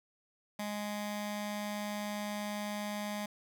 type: tone with notch filter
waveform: 15% pulse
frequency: 207.7 Hz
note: G#3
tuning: in tune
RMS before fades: -38 dBFS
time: 0.59-3.26 s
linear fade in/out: 5 ms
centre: 420 Hz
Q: 1.7
effects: none